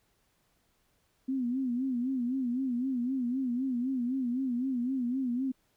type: tone with vibrato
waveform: sine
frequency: 253 Hz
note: B3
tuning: 42 cents sharp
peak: -28 dBFS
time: 1.28-5.52 s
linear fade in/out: 10 ms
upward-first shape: sine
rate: 3.9 Hz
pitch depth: 110 cents each way
effects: pink hiss -72 dBFS RMS until 5.76 s